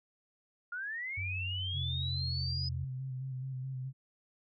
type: linear sweep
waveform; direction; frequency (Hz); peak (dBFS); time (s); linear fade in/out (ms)
sine; up; 1396.9 to 5040; -36; 0.72-2.69; 5
type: tone with pitch glide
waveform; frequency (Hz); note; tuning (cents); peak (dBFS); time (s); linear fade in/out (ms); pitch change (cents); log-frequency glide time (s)
sine; 93.3 to 85.56; F#2 to F2; +15 to -35; -36; 1.17-2.85; 10; -150; 1.67-1.86
type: tone with vibrato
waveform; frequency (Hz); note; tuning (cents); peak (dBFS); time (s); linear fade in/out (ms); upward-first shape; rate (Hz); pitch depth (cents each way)
sine; 130.81; C3; 0; -36; 1.72-3.93; 50; square; 4.7; 29
effects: none

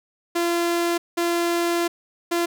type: tone bursts at uneven times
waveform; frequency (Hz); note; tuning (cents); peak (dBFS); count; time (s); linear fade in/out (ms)
sawtooth; 342.7; F4; -33; -16; 3; 0.35-0.98 / 1.17-1.88 / 2.31-2.46; 10
effects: none

